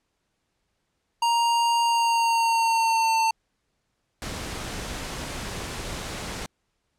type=tone with pitch glide; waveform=square; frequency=935 to 897.9 Hz; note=A#5 to A5; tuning=+5 to +35 cents; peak=-20 dBFS; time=1.22-3.31 s; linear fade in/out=5 ms; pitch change=-70 cents; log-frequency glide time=1.82-3.19 s
type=noise; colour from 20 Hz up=pink; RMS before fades=-33 dBFS; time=4.22-6.46 s; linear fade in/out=0 ms
effects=pink hiss -75 dBFS RMS until 6.98 s + low-pass 9000 Hz 12 dB/octave